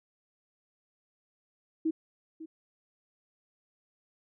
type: tone with echo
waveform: sine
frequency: 320 Hz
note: D#4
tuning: 49 cents sharp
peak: -25 dBFS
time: 1.85-1.91 s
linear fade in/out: 10 ms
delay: 550 ms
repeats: 1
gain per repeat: -15 dB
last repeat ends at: 2.46 s
effects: none